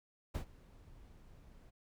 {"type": "noise with ADSR envelope", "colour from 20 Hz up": "brown", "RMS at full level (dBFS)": -35, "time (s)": [0.34, 1.71], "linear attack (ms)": 13, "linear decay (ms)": 94, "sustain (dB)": -23, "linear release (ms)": 21, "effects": []}